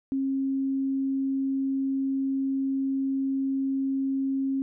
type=tone; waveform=sine; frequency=270 Hz; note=C#4; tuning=45 cents flat; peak=-24 dBFS; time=0.12-4.62 s; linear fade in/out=0 ms; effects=none